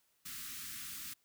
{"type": "band-stop noise", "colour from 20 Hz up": "white", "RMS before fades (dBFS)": -45, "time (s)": [0.25, 1.14], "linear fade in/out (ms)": 10, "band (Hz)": [310, 1200], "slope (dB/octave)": 48, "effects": ["white hiss -75 dBFS RMS until 1.24 s"]}